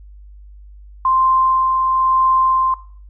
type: tone with tremolo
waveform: sine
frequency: 1046 Hz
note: C6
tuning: 1 cent flat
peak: -11 dBFS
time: 1.05-2.74 s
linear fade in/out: 2 ms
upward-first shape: sine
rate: 1 Hz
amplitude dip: 30%
effects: noise-tail reverb RT60 0.5 s tail -18 dB re dry + added 50 Hz sine -37 dBFS peak until 3.09 s